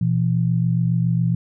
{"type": "tone pair together", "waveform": "sine", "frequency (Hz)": [121.37, 168.6], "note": ["B2", "E3"], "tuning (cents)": [-30, 39], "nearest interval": "tritone", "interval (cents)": 569, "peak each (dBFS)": -19, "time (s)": [0.01, 1.35], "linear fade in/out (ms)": 5, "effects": []}